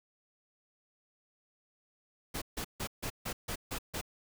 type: noise bursts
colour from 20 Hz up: pink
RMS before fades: -37 dBFS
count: 8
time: 2.34-4.014 s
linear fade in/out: 10 ms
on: 78 ms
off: 150 ms
effects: none